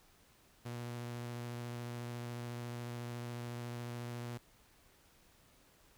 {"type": "tone with vibrato", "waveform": "sawtooth", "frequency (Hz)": 120, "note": "B2", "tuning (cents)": -49, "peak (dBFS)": -37, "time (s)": [0.65, 4.38], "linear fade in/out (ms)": 10, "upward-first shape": "square", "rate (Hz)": 14, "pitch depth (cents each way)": 10, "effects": ["pink hiss -66 dBFS RMS until 5.97 s"]}